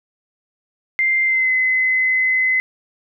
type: tone with pitch glide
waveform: sine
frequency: 2093 to 2038 Hz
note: C7 to C7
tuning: 0 to -46 cents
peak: -14 dBFS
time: 0.99-2.6 s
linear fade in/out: 0 ms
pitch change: -46 cents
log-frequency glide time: 1.24-1.52 s
effects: none